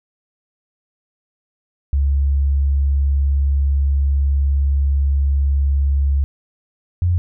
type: tone pair in turn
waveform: sine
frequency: 69.6 / 87.69 Hz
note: C#2 / F2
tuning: +8 / +8 cents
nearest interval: major third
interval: 400 cents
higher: second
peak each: -13 dBFS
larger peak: neither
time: 1.93-6.24 / 7.02-7.18 s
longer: first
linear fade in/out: 0 ms
effects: none